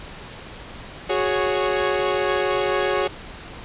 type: chord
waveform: sawtooth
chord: F# suspended second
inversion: none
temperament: equal with one note detuned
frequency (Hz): 368.1 / 415.3 / 554.4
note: F#4 / G#4 / C#5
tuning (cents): -9 / 0 / 0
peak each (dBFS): -20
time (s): 1.09-3.08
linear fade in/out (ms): 10
effects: pink hiss -38 dBFS RMS until 3.64 s + resampled to 8000 Hz